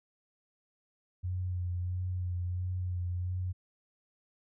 sine tone with vibrato, 90.1 Hz, F#2, 45 cents flat, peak -31 dBFS, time 1.23-3.53 s, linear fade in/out 20 ms, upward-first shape sine, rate 1.5 Hz, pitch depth 26 cents each way, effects none

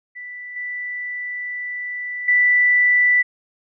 sine tone with level steps, 1975.5 Hz, B6, in tune, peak -31 / -25 / -12 dBFS, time 0.15-3.23 s, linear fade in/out 20 ms, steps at 0.56 / 2.28 s, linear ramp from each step 5 ms, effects none

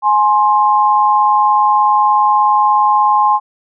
sine tone pair together, 838.3 / 1055 Hz, G#5 / C6, +16 / +14 cents, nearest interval major third, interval 398 cents, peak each -11 dBFS, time 0.02-3.4 s, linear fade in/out 50 ms, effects none

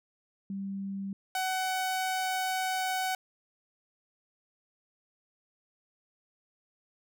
sine / sawtooth tone pair in turn, 196 / 750.3 Hz, G3 / F#5, 0 / +24 cents, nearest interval octave + major seventh, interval 2324 cents, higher second, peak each -33 / -25 dBFS, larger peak second, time 0.5-1.13 / 1.35-3.15 s, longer second, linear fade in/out 2 ms, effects none

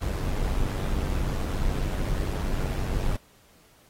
brown noise with amplitude modulation, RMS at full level -24 dBFS, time 0.01-3.17 s, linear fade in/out 10 ms, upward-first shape sine, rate 96.4 Hz, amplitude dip 55%, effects pink hiss -59 dBFS RMS until 3.89 s + AAC 48 kbps

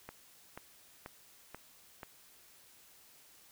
click train, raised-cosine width 0.5 ms, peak -29 dBFS, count 5, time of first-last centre 0.09-2.032 s, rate 2.06 Hz, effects white hiss -61 dBFS RMS until 3.51 s

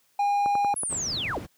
triangle tone, 812 Hz, G#5, 39 cents flat, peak -19 dBFS, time 0.19-0.74 s, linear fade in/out 5 ms
click train, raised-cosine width 1 ms, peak -19 dBFS, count 6, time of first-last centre 0.46-0.927 s, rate 10.7 Hz
sine linear sweep, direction down, 10950 to 164.81 Hz, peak -27 dBFS, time 0.76-1.39 s, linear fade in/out 5 ms
brown noise, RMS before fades -32 dBFS, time 0.89-1.47 s, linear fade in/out 20 ms
effects white hiss -66 dBFS RMS until 1.57 s + high-pass 100 Hz 12 dB/octave

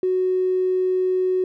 triangle tone with tanh clipping, 370 Hz, F#4, in tune, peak -17 dBFS, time 0.03-1.44 s, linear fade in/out 2 ms, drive 2 dB, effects none

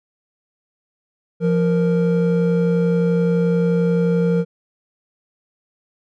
triangle tone pair together, 172.57 / 466.2 Hz, F3 / A#4, -20 / 0 cents, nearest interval octave + perfect fourth, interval 1720 cents, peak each -14 / -17 dBFS, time 1.4-4.45 s, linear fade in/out 50 ms, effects none

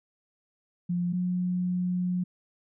sine tone pair in turn, 175.9 / 180.12 Hz, F3 / F#3, +13 / -46 cents, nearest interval unison, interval 41 cents, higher second, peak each -25 dBFS, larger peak neither, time 0.89-1.13 / 1.13-2.24 s, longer second, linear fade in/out 10 ms, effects none

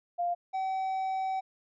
sine / triangle tone pair in turn, 698.5 / 762.6 Hz, F5 / G5, 0 / -48 cents, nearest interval major second, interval 152 cents, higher second, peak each -27 dBFS, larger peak neither, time 0.18-0.35 / 0.53-1.41 s, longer second, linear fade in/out 20 ms, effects resampled to 16000 Hz

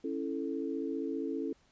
sine chord, A major, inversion first, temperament just, 275 / 330 / 440 Hz, C#4 / E4 / A4, -14 / +2 / 0 cents, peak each -36 / -37 / -38 dBFS, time 0.04-1.53 s, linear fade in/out 5 ms, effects pink hiss -68 dBFS RMS until 1.71 s + resampled to 16000 Hz

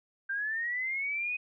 sine linear sweep, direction up, 1568 to 2514 Hz, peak -30 dBFS, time 0.29-1.37 s, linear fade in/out 10 ms, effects none

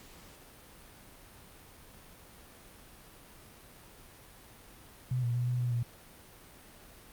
sine tone with pitch steps, 126.2 / 119.5 / 122.4 / 123.8 / 122.5 / 119.3 Hz, B2 / A#2 / B2 / B2 / B2 / A#2, +38 / +43 / -15 / +5 / -14 / +41 cents, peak -28 dBFS, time 5.11-5.83 s, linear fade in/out 5 ms, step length 120 ms, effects pink hiss -54 dBFS RMS until 7.12 s + Opus 48 kbps

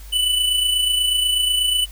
square tone with amplitude modulation, 2981 Hz, F#7, 12 cents sharp, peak -15 dBFS, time 0.12-1.86 s, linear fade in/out 20 ms, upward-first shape sine, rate 28.2 Hz, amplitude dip 45%, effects added 50 Hz sine -35 dBFS peak until 1.91 s + white hiss -46 dBFS RMS until 1.91 s

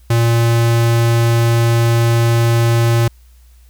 square tone, 116.54 Hz, A#2, in tune, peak -11 dBFS, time 0.1-3.08 s, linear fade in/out 5 ms, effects added 60 Hz sine -42 dBFS peak until 3.69 s + white hiss -56 dBFS RMS until 3.69 s

